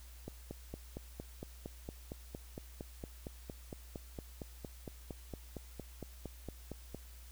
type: click train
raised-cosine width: 2 ms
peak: -29 dBFS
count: 30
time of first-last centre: 0.28-6.947 s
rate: 4.35 Hz
effects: added 60 Hz sine -51 dBFS peak until 7.31 s + white hiss -60 dBFS RMS until 7.31 s